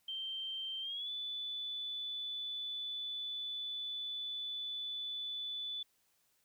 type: tone with pitch glide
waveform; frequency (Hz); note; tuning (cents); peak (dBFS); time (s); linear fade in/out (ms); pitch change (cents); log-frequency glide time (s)
sine; 3136 to 3480; G7 to A7; 0 to -20; -38; 0.08-5.83; 5; +180; 0.81-1.1
effects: white hiss -75 dBFS RMS until 6.44 s